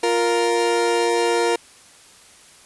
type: tone pair together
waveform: 30% pulse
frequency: 349.9 / 467.1 Hz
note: F4 / A#4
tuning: +3 / +3 cents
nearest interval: perfect fourth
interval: 500 cents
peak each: -19 / -16 dBFS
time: 0.03-1.56 s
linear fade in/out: 5 ms
effects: white hiss -48 dBFS RMS until 2.65 s + resampled to 24000 Hz

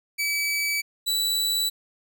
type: tone pair in turn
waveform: sawtooth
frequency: 2294 / 3948 Hz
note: D7 / B7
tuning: -41 / -1 cents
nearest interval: major sixth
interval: 940 cents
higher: second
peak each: -20 / -19 dBFS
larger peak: second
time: 0.18-0.82 / 1.06-1.7 s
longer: neither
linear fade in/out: 20 ms
effects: none

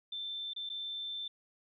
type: tone with dropouts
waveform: sine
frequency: 3551 Hz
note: A7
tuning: 15 cents sharp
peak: -37 dBFS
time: 0.12-1.28 s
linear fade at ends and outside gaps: 5 ms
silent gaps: 0.535-0.562 / 0.692-0.699 s
effects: none

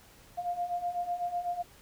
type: beating tone pair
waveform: sine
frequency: 698.5 / 706.5 Hz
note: F5 / F5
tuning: 0 / +20 cents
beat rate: 8 Hz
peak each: -36 / -32 dBFS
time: 0.37-1.63 s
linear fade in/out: 20 ms
effects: pink hiss -57 dBFS RMS until 1.81 s

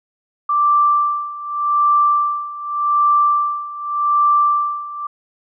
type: tone with tremolo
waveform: sine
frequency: 1174.7 Hz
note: D6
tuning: in tune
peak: -10 dBFS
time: 0.49-5.07 s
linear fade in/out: 5 ms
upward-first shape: sine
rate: 0.85 Hz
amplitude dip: 85%
effects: none

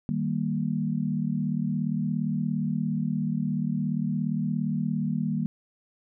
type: chord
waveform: sine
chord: Eb major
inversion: none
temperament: equal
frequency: 155.56 / 196 / 233.1 Hz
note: Eb3 / G3 / Bb3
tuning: 0 / 0 / 0 cents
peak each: -29 dBFS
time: 0.09-5.46 s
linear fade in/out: 0 ms
effects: none

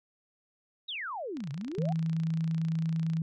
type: exponential two-way sweep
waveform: sine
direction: down then up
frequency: 3951 to 130.81 to 807 Hz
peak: -34 dBFS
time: 0.88-1.93 s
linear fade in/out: 10 ms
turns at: 1.51 s
type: click train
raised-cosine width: 0.2 ms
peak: -30 dBFS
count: 53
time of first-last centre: 1.37-3.169 s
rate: 28.9 Hz
type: tone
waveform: sine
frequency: 162.2 Hz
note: E3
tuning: 28 cents flat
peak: -27 dBFS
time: 1.78-3.22 s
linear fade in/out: 2 ms
effects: none

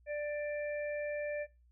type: harmonic tone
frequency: 590 Hz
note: D5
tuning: 8 cents sharp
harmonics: 1 / 3 / 4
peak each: -35 / -45 / -47 dBFS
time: 0.06-1.47 s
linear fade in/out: 50 ms
effects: noise-tail reverb RT60 0.3 s tail -23 dB re dry + added 60 Hz sine -62 dBFS peak until 1.71 s

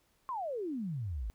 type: exponential sweep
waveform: sine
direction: down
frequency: 1094 to 49 Hz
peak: -34 dBFS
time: 0.29-1.3 s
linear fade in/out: 0 ms
effects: pink hiss -72 dBFS RMS until 1.34 s

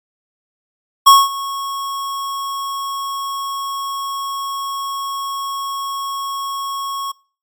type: tone with ADSR envelope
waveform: square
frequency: 1100 Hz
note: C#6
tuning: 14 cents flat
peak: -3 dBFS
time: 1.06-7.12 s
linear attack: 14 ms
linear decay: 210 ms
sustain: -19 dB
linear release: 10 ms
effects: noise-tail reverb RT60 0.4 s tail -25 dB re dry + MP3 64 kbps

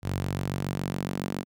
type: tone with high-pass filter sweep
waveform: sawtooth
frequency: 47.17 Hz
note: F#1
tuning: 34 cents sharp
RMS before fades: -31 dBFS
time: 0.02-1.45 s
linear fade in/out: 50 ms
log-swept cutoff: 100 to 210 Hz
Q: 1.9
effects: none

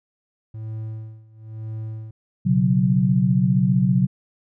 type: tone with tremolo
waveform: triangle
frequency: 110 Hz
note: A2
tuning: in tune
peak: -25 dBFS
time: 0.54-2.11 s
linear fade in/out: 5 ms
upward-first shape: sine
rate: 1 Hz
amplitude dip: 90%
type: chord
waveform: sine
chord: B suspended second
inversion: none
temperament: equal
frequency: 123.47 / 138.59 / 185 Hz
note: B2 / C#3 / F#3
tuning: 0 / 0 / 0 cents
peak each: -21 / -20 / -18 dBFS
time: 2.45-4.07 s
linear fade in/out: 20 ms
effects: none

